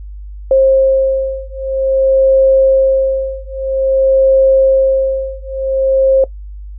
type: beating tone pair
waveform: sine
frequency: 533 / 533.51 Hz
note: C5 / C5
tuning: +32 / +34 cents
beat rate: 0.51 Hz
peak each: -11 dBFS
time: 0.51-6.24 s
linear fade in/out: 2 ms
effects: noise-tail reverb RT60 0.1 s tail -19 dB re dry + added 50 Hz sine -26 dBFS peak until 6.78 s